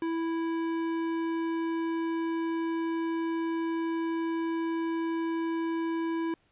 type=tone with tanh clipping; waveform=sine; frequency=329.6 Hz; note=E4; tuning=in tune; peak=-30 dBFS; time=0.02-6.34 s; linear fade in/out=2 ms; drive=15 dB; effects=pink hiss -68 dBFS RMS until 6.51 s + resampled to 8000 Hz